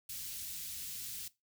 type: band-stop noise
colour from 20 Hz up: white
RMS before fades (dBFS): -43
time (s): 0.09-1.28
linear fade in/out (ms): 5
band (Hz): 150 to 3200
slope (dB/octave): 12
effects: noise-tail reverb RT60 0.2 s tail -18 dB re dry